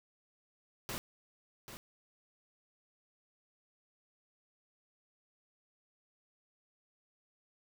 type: noise with echo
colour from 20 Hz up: pink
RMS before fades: -40 dBFS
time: 0.89-0.98 s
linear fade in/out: 0 ms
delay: 790 ms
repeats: 1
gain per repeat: -9 dB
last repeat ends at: 1.77 s
effects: none